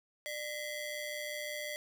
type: ring-modulated tone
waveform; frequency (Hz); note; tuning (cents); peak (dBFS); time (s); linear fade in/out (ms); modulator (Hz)
sawtooth; 1318.5; E6; 0; -31; 0.26-1.76; 0; 722
effects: none